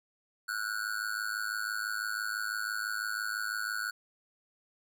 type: tone with amplitude modulation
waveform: square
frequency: 1466 Hz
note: F#6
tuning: 16 cents flat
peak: -29 dBFS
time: 0.48-3.91 s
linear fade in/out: 10 ms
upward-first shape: sine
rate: 106 Hz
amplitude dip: 95%
effects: none